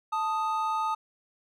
triangle tone pair together, 880 / 1244.5 Hz, A5 / D#6, 0 / 0 cents, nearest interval tritone, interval 600 cents, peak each -27 dBFS, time 0.12-0.95 s, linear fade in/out 10 ms, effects none

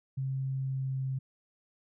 sine tone with pitch glide, 133.6 to 132.6 Hz, C3 to C3, +36 to +23 cents, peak -30 dBFS, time 0.17-1.19 s, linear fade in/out 10 ms, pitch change -13 cents, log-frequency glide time 0.59-1.03 s, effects none

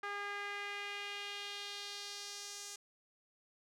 sawtooth tone with band-pass filter sweep, 406 Hz, G#4, 39 cents flat, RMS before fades -44 dBFS, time 0.03-2.76 s, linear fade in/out 5 ms, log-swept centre 1500 to 6800 Hz, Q 1.9, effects none

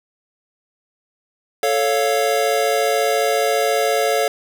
square chord, A augmented, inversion none, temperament equal, 440 / 554.4 / 698.5 Hz, A4 / C#5 / E#5, 0 / 0 / 0 cents, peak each -21 dBFS, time 1.63-4.28 s, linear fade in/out 2 ms, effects none

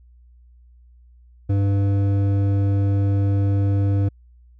sine tone with hard clipping, 99.4 Hz, G2, 25 cents sharp, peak -18 dBFS, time 1.49-4.09 s, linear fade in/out 10 ms, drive 10 dB, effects added 60 Hz sine -47 dBFS peak until 4.59 s

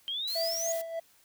sine exponential sweep, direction up, 3118 to 6790 Hz, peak -31 dBFS, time 0.08-0.72 s, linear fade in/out 0 ms
blue noise, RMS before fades -41 dBFS, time 0.27-0.82 s, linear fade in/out 10 ms
triangle tone with tremolo, 661 Hz, E5, 5 cents sharp, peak -27 dBFS, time 0.35-1 s, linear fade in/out 10 ms, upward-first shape sine, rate 3.3 Hz, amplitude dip 65%
effects white hiss -63 dBFS RMS until 1.24 s

